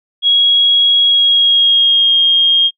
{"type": "tone with pitch glide", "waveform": "sine", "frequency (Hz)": [3312, 3236], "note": ["G#7", "G#7"], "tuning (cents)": [-5, -46], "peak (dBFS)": -7, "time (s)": [0.22, 2.71], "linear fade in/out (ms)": 50, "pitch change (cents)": -41, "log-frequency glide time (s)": [1.04, 2.15], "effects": ["noise-tail reverb RT60 0.1 s tail -26 dB re dry"]}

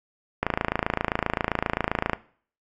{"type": "click train", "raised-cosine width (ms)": 0.5, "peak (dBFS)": -7, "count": 48, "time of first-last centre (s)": [0.43, 2.133], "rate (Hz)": 27.6, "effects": ["noise-tail reverb RT60 0.5 s tail -19 dB re dry", "AAC 64 kbps"]}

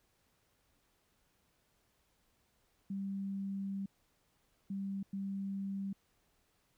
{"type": "tone bursts at uneven times", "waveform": "sine", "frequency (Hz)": 196, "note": "G3", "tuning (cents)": 0, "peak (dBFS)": -36, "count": 3, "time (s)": [[2.9, 3.86], [4.7, 5.03], [5.13, 5.93]], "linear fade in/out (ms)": 5, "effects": ["pink hiss -75 dBFS RMS until 6.77 s"]}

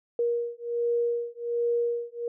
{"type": "beating tone pair", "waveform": "sine", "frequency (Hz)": [472.6, 473.9], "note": ["A#4", "A#4"], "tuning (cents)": [24, 28], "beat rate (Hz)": 1.3, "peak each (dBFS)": -28, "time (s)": [0.19, 2.28], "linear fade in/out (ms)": 2, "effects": []}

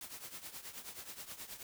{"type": "noise with tremolo", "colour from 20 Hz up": "white", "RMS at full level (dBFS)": -45, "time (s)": [0.01, 1.63], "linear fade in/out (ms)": 2, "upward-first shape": "triangle", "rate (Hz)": 9.4, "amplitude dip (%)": 80, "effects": []}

